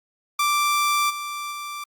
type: tone with level steps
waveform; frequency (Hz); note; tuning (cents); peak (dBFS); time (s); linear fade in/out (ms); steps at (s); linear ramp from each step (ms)
sawtooth; 1174.7; D6; 0; -15 / -25 / -27; 0.39-1.84; 5; 1.09 / 1.51; 20
effects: Opus 48 kbps